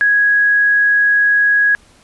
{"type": "tone", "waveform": "sine", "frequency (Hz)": 1661.2, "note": "G#6", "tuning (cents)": 0, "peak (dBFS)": -9, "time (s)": [0.01, 1.75], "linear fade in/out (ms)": 0, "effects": ["pink hiss -49 dBFS RMS until 2.03 s", "resampled to 24000 Hz"]}